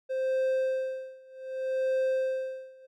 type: tone with tremolo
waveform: triangle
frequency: 523.3 Hz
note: C5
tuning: in tune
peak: -22 dBFS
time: 0.09-2.87 s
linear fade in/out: 20 ms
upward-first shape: sine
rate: 0.65 Hz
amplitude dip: 95%
effects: none